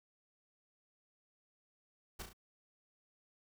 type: noise with echo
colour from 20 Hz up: pink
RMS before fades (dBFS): -43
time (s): 2.19-2.23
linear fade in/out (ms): 10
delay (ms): 34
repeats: 3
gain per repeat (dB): -5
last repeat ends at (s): 2.332
effects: none